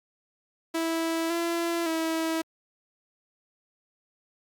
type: tone with pitch steps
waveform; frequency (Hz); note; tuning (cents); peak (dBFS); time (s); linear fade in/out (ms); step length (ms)
sawtooth; 328.2 / 338.3 / 324.3; E4 / E4 / E4; -8 / +45 / -28; -22; 0.74-2.42; 10; 560
effects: Opus 48 kbps